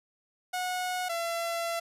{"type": "tone pair in turn", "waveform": "sawtooth", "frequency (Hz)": [730, 675.6], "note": ["F#5", "E5"], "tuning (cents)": [-24, 42], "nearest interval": "minor second", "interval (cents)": 134, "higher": "first", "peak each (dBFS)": -26, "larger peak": "neither", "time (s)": [[0.53, 1.09], [1.09, 1.8]], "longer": "second", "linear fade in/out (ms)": 10, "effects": ["resampled to 32000 Hz", "10-bit"]}